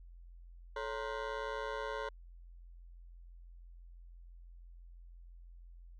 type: ring-modulated tone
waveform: 20% pulse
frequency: 495.6 Hz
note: B4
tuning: 6 cents sharp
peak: -29 dBFS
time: 0.76-2.09 s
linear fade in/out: 5 ms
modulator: 59.4 Hz
effects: added 43 Hz sine -51 dBFS peak until 5.99 s + low-pass 3000 Hz 12 dB/octave